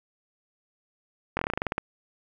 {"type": "slowing click train", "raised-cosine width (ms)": 0.5, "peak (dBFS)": -11, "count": 12, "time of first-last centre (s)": [1.37, 1.781], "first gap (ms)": 21, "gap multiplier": 1.11, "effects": ["8-bit"]}